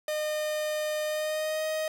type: tone with pitch glide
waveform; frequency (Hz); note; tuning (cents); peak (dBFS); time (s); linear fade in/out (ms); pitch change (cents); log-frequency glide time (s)
45% pulse; 610 to 626.1; D#5 to D#5; -34 to +11; -28; 0.08-1.88; 2; +45; 1.04-1.65
effects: none